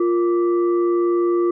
sine tone with frequency modulation, 349.2 Hz, F4, in tune, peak -15 dBFS, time 0-1.51 s, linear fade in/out 5 ms, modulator 817 Hz, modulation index 0.42, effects none

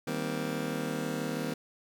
25% pulse chord, C minor seventh, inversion first, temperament just, 156.98 / 196.22 / 235.5 / 261.6 Hz, Eb3 / G3 / Bb3 / C4, +16 / +2 / +18 / 0 cents, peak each -33 / -36 / -33 / -33 dBFS, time 0.07-1.54 s, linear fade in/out 5 ms, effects none

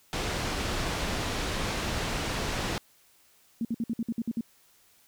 pink low-pass noise, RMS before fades -31 dBFS, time 0.13-2.78 s, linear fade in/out 0 ms, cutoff 6100 Hz, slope 12 dB/octave
sine tone bursts, 230 Hz, A#3, 23 cents flat, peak -26 dBFS, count 9, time 3.61-4.409 s, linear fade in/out 2 ms, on 39 ms, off 56 ms
effects white hiss -62 dBFS RMS until 5.07 s

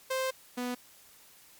sawtooth tone pair in turn, 523.3 / 247 Hz, C5 / B3, 0 / 0 cents, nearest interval octave + minor second, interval 1300 cents, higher first, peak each -25 / -28 dBFS, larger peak first, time 0.1-0.31 / 0.57-0.75 s, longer first, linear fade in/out 10 ms, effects white hiss -57 dBFS RMS until 1.59 s + MP3 96 kbps

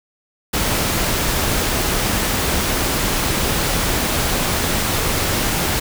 pink noise, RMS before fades -19 dBFS, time 0.53-5.8 s, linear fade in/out 10 ms, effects none

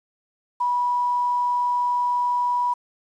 sine tone with quantisation, 977 Hz, B5, 19 cents flat, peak -19 dBFS, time 0.6-2.74 s, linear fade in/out 10 ms, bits 8, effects resampled to 22050 Hz

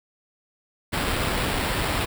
pink noise with sample-and-hold, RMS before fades -25 dBFS, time 0.92-2.06 s, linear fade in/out 20 ms, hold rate 6300 Hz, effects none

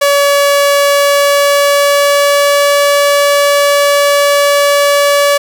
sawtooth tone with pitch glide, 568 to 572 Hz, C#5 to D5, +42 to -46 cents, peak -3 dBFS, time 0.01-5.38 s, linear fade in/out 10 ms, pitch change +12 cents, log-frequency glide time 0.82-2.78 s, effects 7-bit

